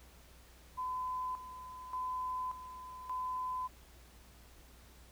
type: tone with tremolo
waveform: sine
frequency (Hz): 1014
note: B5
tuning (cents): +45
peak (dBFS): -35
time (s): 0.77-3.68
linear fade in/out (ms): 20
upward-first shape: square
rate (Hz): 0.86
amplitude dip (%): 70
effects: added 60 Hz sine -58 dBFS peak until 5.11 s + pink hiss -61 dBFS RMS until 5.11 s